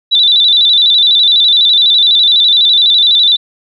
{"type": "tone with vibrato", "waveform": "sine", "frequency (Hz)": 3729, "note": "A#7", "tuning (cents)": 0, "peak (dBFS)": -5, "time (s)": [0.11, 3.37], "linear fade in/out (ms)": 20, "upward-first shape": "square", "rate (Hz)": 12, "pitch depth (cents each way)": 82, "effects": []}